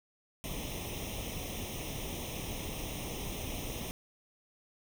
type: noise with comb filter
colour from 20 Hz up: pink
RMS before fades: -39 dBFS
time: 0.44-3.91 s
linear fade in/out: 0 ms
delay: 0.33 ms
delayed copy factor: +0.85
effects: none